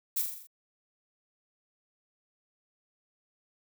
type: noise with echo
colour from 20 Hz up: violet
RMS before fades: -29 dBFS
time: 0.16-0.22 s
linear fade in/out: 10 ms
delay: 42 ms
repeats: 6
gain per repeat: -4 dB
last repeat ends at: 0.472 s
effects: none